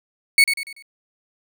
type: tone with echo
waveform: 35% pulse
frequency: 2217 Hz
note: C#7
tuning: in tune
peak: -8 dBFS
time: 0.38-0.44 s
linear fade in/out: 2 ms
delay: 96 ms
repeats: 4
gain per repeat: -8 dB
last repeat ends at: 0.824 s
effects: none